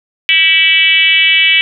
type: tone with frequency modulation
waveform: sine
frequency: 2637 Hz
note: E7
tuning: in tune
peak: -6 dBFS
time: 0.29-1.61 s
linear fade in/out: 0 ms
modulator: 345 Hz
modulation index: 1.7
effects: none